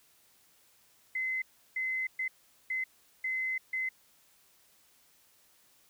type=tone bursts at uneven times; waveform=sine; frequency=2050 Hz; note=C7; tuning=36 cents flat; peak=-30 dBFS; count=6; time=1.15-1.42 / 1.76-2.07 / 2.19-2.28 / 2.7-2.84 / 3.24-3.58 / 3.73-3.89 s; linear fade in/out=5 ms; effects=white hiss -65 dBFS RMS until 5.89 s